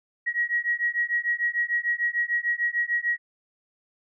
sine beating tone pair, 1900 / 1906.7 Hz, A#6 / A#6, +33 / +39 cents, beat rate 6.7 Hz, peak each -26 dBFS, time 0.26-3.18 s, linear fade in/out 20 ms, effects none

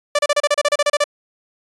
sawtooth tone bursts, 585 Hz, D5, 7 cents flat, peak -9 dBFS, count 13, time 0.15-1.041 s, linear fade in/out 5 ms, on 39 ms, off 32 ms, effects resampled to 22050 Hz

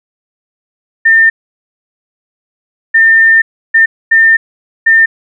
sine tone bursts at uneven times, 1805 Hz, A6, 44 cents sharp, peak -3 dBFS, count 5, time 1.05-1.3 / 2.94-3.42 / 3.74-3.86 / 4.11-4.37 / 4.86-5.06 s, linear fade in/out 10 ms, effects none

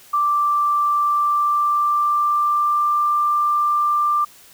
sine tone with pitch glide, 1174.7 to 1185.6 Hz, D6 to D6, 0 to +16 cents, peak -15 dBFS, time 0.13-4.25 s, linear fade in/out 10 ms, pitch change +16 cents, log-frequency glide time 0.97-2.96 s, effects white hiss -47 dBFS RMS until 4.53 s

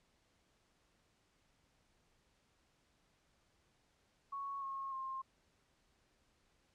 sine tone with pitch steps, 1108.7 / 1085.3 / 1062.3 Hz, C#6 / C#6 / C6, 0 / -37 / +26 cents, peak -40 dBFS, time 4.32-5.22 s, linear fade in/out 10 ms, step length 300 ms, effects pink hiss -75 dBFS RMS until 6.74 s + low-pass 8000 Hz 12 dB/octave

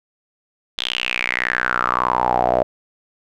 sawtooth tone with band-pass filter sweep, 61.74 Hz, B1, in tune, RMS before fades -20 dBFS, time 0.78-2.63 s, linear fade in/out 0 ms, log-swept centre 3500 to 610 Hz, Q 6.6, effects none

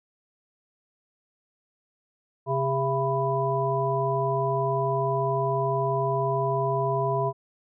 harmonic tone with a mistuned harmonic, 134.3 Hz, C3, 46 cents sharp, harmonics 1 / 3 / 5 / 7, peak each -28 / -28 / -28 / -28 dBFS, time 2.46-7.33 s, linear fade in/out 50 ms, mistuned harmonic 7, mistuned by +89 cents, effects none

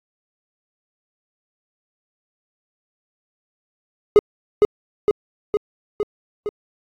triangle tone with echo, 416.6 Hz, G#4, 5 cents sharp, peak -4 dBFS, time 4.16-4.19 s, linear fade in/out 0 ms, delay 460 ms, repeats 5, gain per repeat -3 dB, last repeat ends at 6.49 s, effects AAC 64 kbps

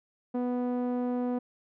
sawtooth tone with low-pass filter, 246.9 Hz, B3, in tune, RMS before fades -30 dBFS, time 0.34-1.39 s, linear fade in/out 10 ms, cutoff 670 Hz, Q 0.9, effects none

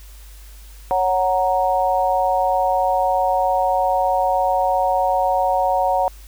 sine chord, F# major, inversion second, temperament equal, 554.4 / 740 / 932.3 Hz, C#5 / F#5 / A#5, 0 / 0 / 0 cents, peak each -21 / -18 / -21 dBFS, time 0.91-6.08 s, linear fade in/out 0 ms, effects added 50 Hz sine -38 dBFS peak until 6.27 s + white hiss -48 dBFS RMS until 6.27 s

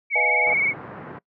sine tone with vibrato, 2224 Hz, C#7, 5 cents sharp, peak -18 dBFS, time 0.1-0.74 s, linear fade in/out 50 ms, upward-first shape sine, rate 19 Hz, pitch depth 52 cents each way
sine chord, F half-diminished seventh, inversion second, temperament equal with one note detuned, 493.9 / 622.3 / 698.5 / 837.4 Hz, Cb5 / Eb5 / F5 / Ab5, 0 / 0 / 0 / +14 cents, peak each -29 / -28 / -31 / -26 dBFS, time 0.15-0.54 s, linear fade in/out 10 ms
pink band-pass noise, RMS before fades -38 dBFS, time 0.46-1.19 s, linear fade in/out 10 ms, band 120 to 1700 Hz, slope 24 dB/octave
effects noise-tail reverb RT60 0.1 s tail -23 dB re dry

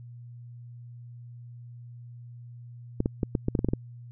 clicks, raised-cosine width 3 ms, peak -12 dBFS, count 10, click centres 3.004 / 3.059 / 3.232 / 3.352 / 3.484 / 3.552 / 3.591 / 3.646 / 3.687 / 3.735 s, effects added 120 Hz sine -42 dBFS peak until 4.11 s

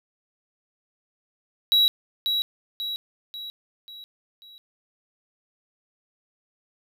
triangle tone with echo, 3884 Hz, B7, 30 cents flat, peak -14 dBFS, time 1.72-1.88 s, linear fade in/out 0 ms, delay 540 ms, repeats 5, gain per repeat -6 dB, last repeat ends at 4.58 s, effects none

